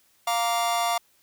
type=chord; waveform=45% pulse; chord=Bb major; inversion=second; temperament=just; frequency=699.2 / 932.3 / 1165.4 Hz; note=F5 / Bb5 / D6; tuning=+2 / 0 / -14 cents; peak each=-25 / -29 / -29 dBFS; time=0.27-0.98 s; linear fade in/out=5 ms; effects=white hiss -63 dBFS RMS until 1.22 s